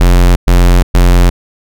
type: tone bursts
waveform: square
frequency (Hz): 44.25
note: F1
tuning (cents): +23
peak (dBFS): -4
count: 3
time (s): 0-1.3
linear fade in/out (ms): 10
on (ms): 360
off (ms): 110
effects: none